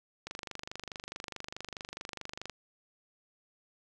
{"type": "click train", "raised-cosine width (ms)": 0.2, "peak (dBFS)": -22, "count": 56, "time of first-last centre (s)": [0.27, 2.497], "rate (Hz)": 24.7, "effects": []}